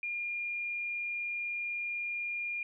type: tone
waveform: sine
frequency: 2412 Hz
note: D7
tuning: 46 cents sharp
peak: -33 dBFS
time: 0.03-2.63 s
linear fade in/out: 2 ms
effects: none